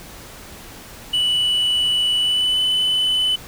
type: tone with pitch glide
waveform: sine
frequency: 2960 to 3010 Hz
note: F#7 to F#7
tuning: 0 to +29 cents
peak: -13 dBFS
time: 1.13-3.36 s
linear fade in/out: 10 ms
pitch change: +29 cents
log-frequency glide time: 2.19-2.59 s
effects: tanh soft clip ceiling -15 dBFS + pink hiss -39 dBFS RMS until 3.47 s